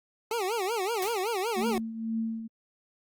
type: tone with vibrato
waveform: 25% pulse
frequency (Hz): 416.9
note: G#4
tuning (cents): +7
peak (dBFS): -24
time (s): 0.31-1.78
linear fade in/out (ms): 2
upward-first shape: sine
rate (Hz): 5.3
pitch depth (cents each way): 230
type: noise with exponential decay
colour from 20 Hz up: white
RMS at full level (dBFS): -34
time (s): 1.02-1.3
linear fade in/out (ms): 2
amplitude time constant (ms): 60
type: tone with tremolo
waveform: sine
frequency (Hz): 225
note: A3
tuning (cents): +39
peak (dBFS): -26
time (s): 1.56-2.48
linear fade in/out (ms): 20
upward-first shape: triangle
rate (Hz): 2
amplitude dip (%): 70
effects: Opus 48 kbps